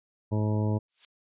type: harmonic tone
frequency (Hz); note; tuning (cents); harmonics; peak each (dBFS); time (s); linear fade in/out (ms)
106.6; G#2; +46; 1 / 2 / 3 / 4 / 5 / 6 / 8 / 9; -25 / -31 / -35 / -37 / -39 / -41 / -43 / -44; 0.31-0.79; 20
type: noise with exponential growth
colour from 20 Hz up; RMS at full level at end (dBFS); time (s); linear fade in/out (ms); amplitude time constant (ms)
violet; -34; 0.88-1.05; 2; 35
effects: resampled to 8000 Hz